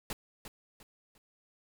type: noise with echo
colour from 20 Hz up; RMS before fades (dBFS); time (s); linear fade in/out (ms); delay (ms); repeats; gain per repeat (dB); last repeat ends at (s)
pink; -37; 0.1-0.13; 2; 350; 3; -9; 1.18
effects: none